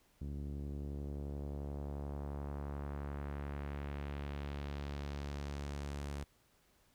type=tone with low-pass filter sweep; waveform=sawtooth; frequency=71.4 Hz; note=D2; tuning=48 cents flat; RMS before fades=-42 dBFS; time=0.21-6.24 s; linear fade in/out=5 ms; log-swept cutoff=260 to 10000 Hz; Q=1.1; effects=pink hiss -71 dBFS RMS until 6.94 s